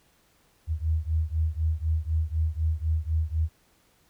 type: beating tone pair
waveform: sine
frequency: 77.78 / 81.78 Hz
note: D#2 / E2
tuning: 0 / -13 cents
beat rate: 4 Hz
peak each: -26 / -27 dBFS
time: 0.67-3.49 s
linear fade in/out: 50 ms
effects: pink hiss -64 dBFS RMS until 4.09 s